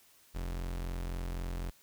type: tone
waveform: 40% pulse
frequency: 43.81 Hz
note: F1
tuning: 6 cents sharp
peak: -34 dBFS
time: 0.34-1.71 s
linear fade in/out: 20 ms
effects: white hiss -63 dBFS RMS until 1.82 s